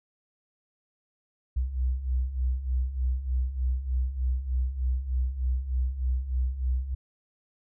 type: beating tone pair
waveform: sine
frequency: 61.3 / 64.6 Hz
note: B1 / C2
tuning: -12 / -21 cents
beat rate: 3.3 Hz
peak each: -31 / -26 dBFS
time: 1.56-6.95 s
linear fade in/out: 10 ms
effects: none